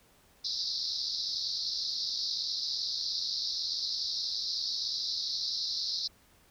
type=band-pass noise; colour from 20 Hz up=pink; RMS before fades=-34 dBFS; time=0.44-6.08 s; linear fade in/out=10 ms; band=3900 to 5400 Hz; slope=96 dB/octave; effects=pink hiss -63 dBFS RMS until 6.5 s